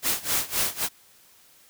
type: noise with tremolo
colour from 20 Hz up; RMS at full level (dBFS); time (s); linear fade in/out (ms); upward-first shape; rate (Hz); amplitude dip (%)
white; -23; 0.02-0.89; 50; sine; 3.8; 90
effects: white hiss -56 dBFS RMS until 1.69 s